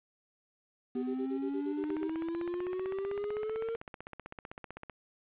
sine tone bursts, 392 Hz, G4, in tune, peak -34 dBFS, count 10, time 0.95-2.085 s, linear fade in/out 20 ms, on 82 ms, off 35 ms
triangle exponential sweep, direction up, 246.9 to 461.7 Hz, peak -31 dBFS, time 0.95-3.76 s, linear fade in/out 5 ms
click train, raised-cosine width 0.5 ms, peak -28 dBFS, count 49, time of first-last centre 1.84-4.897 s, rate 15.7 Hz
effects resampled to 8000 Hz + 10-bit

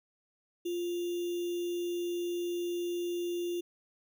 sine tone with sample-and-hold, 349.2 Hz, F4, in tune, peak -31 dBFS, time 0.65-3.61 s, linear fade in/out 10 ms, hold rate 3150 Hz, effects none

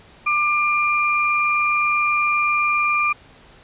sine tone pair together, 1189.6 / 2391 Hz, D6 / D7, +22 / +30 cents, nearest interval octave, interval 1208 cents, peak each -19 dBFS, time 0.26-3.13 s, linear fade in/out 10 ms, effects pink hiss -48 dBFS RMS until 3.63 s + resampled to 8000 Hz

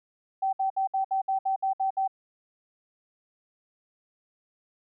sine tone bursts, 771 Hz, G5, 29 cents flat, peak -23 dBFS, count 10, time 0.42-2.078 s, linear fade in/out 10 ms, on 110 ms, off 62 ms, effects none

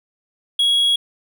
triangle tone, 3322 Hz, G#7, in tune, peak -12 dBFS, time 0.59-0.96 s, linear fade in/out 5 ms, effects none

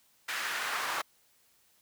brown noise with high-pass filter sweep, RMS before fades -34 dBFS, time 0.28-1.02 s, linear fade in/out 10 ms, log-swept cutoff 1800 to 1100 Hz, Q 1.6, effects white hiss -67 dBFS RMS until 1.81 s

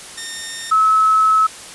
10% pulse / sine tone pair in turn, 1830 / 1294 Hz, A#6 / E6, -32 / -32 cents, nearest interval tritone, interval 600 cents, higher first, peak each -18 / -10 dBFS, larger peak second, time 0.17-0.71 / 0.71-1.47 s, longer second, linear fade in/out 10 ms, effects white hiss -35 dBFS RMS until 1.74 s + resampled to 24000 Hz

